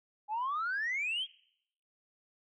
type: exponential sweep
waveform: sine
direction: up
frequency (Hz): 820 to 3322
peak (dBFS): -30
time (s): 0.28-1.27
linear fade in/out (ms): 50
effects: noise-tail reverb RT60 0.7 s tail -22 dB re dry + tanh soft clip ceiling -28 dBFS